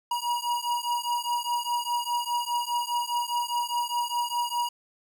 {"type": "beating tone pair", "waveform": "square", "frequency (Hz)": [956, 960.9], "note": ["A#5", "B5"], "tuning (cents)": [43, -48], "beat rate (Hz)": 4.9, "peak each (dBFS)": -30, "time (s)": [0.11, 4.69], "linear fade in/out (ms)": 5, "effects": []}